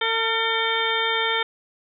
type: harmonic tone with a mistuned harmonic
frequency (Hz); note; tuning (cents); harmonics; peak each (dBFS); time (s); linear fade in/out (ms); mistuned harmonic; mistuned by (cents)
450.8; A4; +42; 1 / 2 / 3 / 4 / 5 / 7 / 8; -28 / -28 / -28 / -28 / -28 / -28 / -28; 0.01-1.43; 5; 3; +26
effects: none